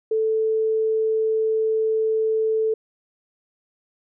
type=tone; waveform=sine; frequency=440 Hz; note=A4; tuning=in tune; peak=-18 dBFS; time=0.11-2.74 s; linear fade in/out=5 ms; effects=none